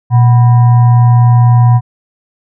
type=tone with frequency modulation; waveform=sine; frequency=120 Hz; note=B2; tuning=49 cents flat; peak=-3 dBFS; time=0.1-1.81 s; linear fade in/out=50 ms; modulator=864 Hz; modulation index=0.31; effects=none